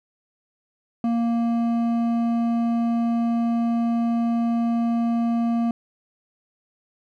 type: tone with hard clipping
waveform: sine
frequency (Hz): 233.1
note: A#3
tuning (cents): 0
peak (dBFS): -21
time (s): 1.04-5.71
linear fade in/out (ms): 2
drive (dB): 8
effects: none